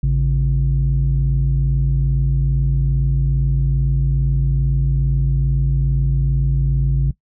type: tone pair together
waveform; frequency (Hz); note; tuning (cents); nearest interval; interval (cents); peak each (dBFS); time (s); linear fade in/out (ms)
sine; 54.72 / 137.1; A1 / C#3; -9 / -19; octave + major third; 1590; -15; 0.03-7.11; 5
effects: noise-tail reverb RT60 0.1 s tail -19 dB re dry + tanh soft clip ceiling -9 dBFS